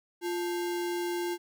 sine tone with sample-and-hold, 349.2 Hz, F4, in tune, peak -29 dBFS, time 0.21-1.38 s, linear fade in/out 50 ms, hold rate 1225 Hz, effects none

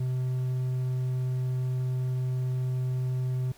triangle tone, 127.8 Hz, C3, 40 cents flat, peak -24 dBFS, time 0-3.52 s, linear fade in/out 5 ms, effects pink hiss -56 dBFS RMS until 3.57 s

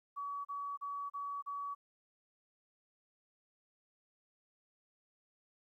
sine tone bursts, 1135 Hz, C#6, 41 cents sharp, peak -38 dBFS, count 5, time 0.16-1.75 s, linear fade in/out 20 ms, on 290 ms, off 35 ms, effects 13-bit

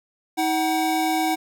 square tone pair together, 318.8 / 753.4 Hz, D#4 / F#5, +42 / +31 cents, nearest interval octave + minor third, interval 1489 cents, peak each -24 / -23 dBFS, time 0.37-1.36 s, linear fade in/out 20 ms, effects none

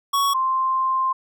square / sine tone pair in turn, 1115 / 1050.1 Hz, C#6 / C6, +10 / +6 cents, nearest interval minor second, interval 104 cents, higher first, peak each -18 dBFS, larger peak neither, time 0.13-0.34 / 0.34-1.13 s, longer second, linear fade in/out 10 ms, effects none

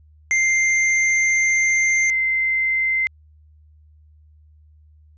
square / sine tone pair in turn, 2095 / 2077 Hz, C7 / C7, +2 / -13 cents, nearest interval unison, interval 15 cents, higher first, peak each -16 / -17 dBFS, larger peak first, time 0.31-2.1 / 2.1-3.07 s, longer first, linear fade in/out 0 ms, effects added 76 Hz sine -48 dBFS peak until 5.17 s + resampled to 16000 Hz

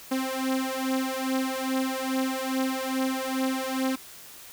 sawtooth beating tone pair, 261.6 / 264 Hz, C4 / C4, 0 / +16 cents, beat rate 2.4 Hz, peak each -25 dBFS, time 0.11-3.96 s, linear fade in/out 10 ms, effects white hiss -46 dBFS RMS until 4.52 s

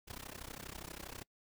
pink noise with amplitude modulation, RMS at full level -44 dBFS, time 0.07-1.24 s, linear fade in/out 20 ms, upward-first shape sine, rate 32.4 Hz, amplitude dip 95%, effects noise-tail reverb RT60 0.1 s tail -25 dB re dry

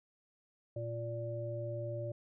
harmonic tone, 116.54 Hz, A#2, in tune, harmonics 1 / 3 / 5, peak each -39 / -46 / -40 dBFS, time 0.76-2.12 s, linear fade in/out 5 ms, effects none

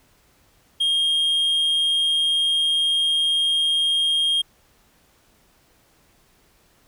triangle tone, 3231 Hz, G#7, 48 cents flat, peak -16 dBFS, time 0.8-4.42 s, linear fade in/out 10 ms, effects pink hiss -59 dBFS RMS until 6.87 s

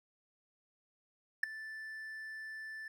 triangle tone with ADSR envelope, 1760 Hz, A6, in tune, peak -21 dBFS, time 1.43-2.88 s, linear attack 6 ms, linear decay 5 ms, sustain -20 dB, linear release 3 ms, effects none

